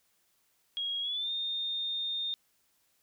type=tone with pitch glide; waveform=sine; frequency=3290 to 3650 Hz; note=G#7 to A#7; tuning=-17 to -37 cents; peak=-31 dBFS; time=0.77-2.34 s; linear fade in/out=0 ms; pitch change=+180 cents; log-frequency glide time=1.01-1.31 s; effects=white hiss -72 dBFS RMS until 3.02 s